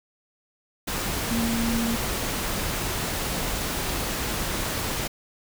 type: tone in noise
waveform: sine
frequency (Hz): 230.7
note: A#3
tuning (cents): -18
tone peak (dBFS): -24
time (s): 1.3-1.96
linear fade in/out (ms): 10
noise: pink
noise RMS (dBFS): -28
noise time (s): 0.87-5.08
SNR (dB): +1
effects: none